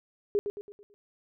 sine tone with echo, 409.4 Hz, G#4, 25 cents flat, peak -22 dBFS, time 0.35-0.39 s, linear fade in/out 0 ms, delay 110 ms, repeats 5, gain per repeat -7 dB, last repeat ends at 0.94 s, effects none

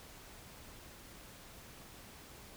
silence, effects pink hiss -54 dBFS RMS until 2.56 s

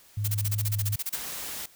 sine tone with vibrato, 103.83 Hz, G#2, in tune, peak -26 dBFS, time 0.17-0.96 s, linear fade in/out 5 ms, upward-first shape square, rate 2.7 Hz, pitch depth 10 cents each way
blue noise bursts, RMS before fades -30 dBFS, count 14, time 0.24-1.164 s, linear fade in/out 10 ms, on 40 ms, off 28 ms
white noise, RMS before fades -36 dBFS, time 1.13-1.66 s, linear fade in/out 5 ms
effects white hiss -56 dBFS RMS until 1.75 s

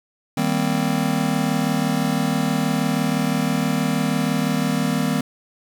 square chord, C minor seventh, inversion first, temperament just, 156.98 / 196.22 / 235.5 / 261.6 Hz, Eb3 / G3 / Bb3 / C4, +16 / +2 / +18 / 0 cents, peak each -25 dBFS, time 0.37-5.21 s, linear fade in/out 5 ms, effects 7-bit

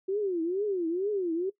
sine tone with vibrato, 370 Hz, F#4, in tune, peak -26 dBFS, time 0.08-1.5 s, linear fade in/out 10 ms, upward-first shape triangle, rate 2.2 Hz, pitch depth 260 cents each way, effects noise-tail reverb RT60 0.1 s tail -17 dB re dry

